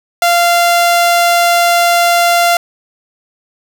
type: tone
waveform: sawtooth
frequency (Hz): 692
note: F5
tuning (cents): -16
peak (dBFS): -4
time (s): 0.22-2.57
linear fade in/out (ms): 2
effects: none